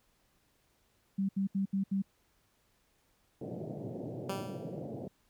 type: tone bursts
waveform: sine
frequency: 194.9 Hz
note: G3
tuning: 10 cents flat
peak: -28 dBFS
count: 5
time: 1.18-2.022 s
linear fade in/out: 10 ms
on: 110 ms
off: 73 ms
type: band-pass noise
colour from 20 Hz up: pink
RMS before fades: -41 dBFS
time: 3.41-5.08 s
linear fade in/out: 5 ms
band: 110 to 670 Hz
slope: 48 dB/octave
type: tone with exponential decay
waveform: 10% pulse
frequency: 194.2 Hz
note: G3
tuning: 16 cents flat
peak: -25 dBFS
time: 4.29-4.85 s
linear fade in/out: 5 ms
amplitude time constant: 120 ms
effects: pink hiss -72 dBFS RMS until 5.29 s